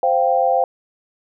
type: chord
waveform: sine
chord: C suspended fourth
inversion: none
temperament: just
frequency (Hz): 523.3 / 697.7 / 784.9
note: C5 / F5 / G5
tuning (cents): 0 / -2 / +2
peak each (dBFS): -18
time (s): 0.03-0.64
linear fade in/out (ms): 2
effects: none